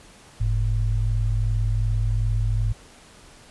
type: tone pair together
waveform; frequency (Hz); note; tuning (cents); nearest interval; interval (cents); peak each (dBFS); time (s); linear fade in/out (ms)
sine; 45.45 / 108.1; F#1 / A2; -30 / -30; octave + minor third; 1500; -22; 0.4-2.73; 10
effects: pink hiss -49 dBFS RMS until 3.5 s + resampled to 24000 Hz